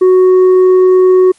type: tone with tanh clipping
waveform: triangle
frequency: 370.1 Hz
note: F#4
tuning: in tune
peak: -4 dBFS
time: 0.01-1.32 s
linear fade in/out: 10 ms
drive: 8 dB
effects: white hiss -49 dBFS RMS until 1.38 s + MP3 48 kbps